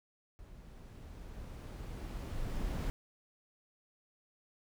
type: noise with level ramp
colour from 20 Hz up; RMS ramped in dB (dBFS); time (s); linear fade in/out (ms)
brown; -54 to -35; 0.39-2.9; 0
effects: none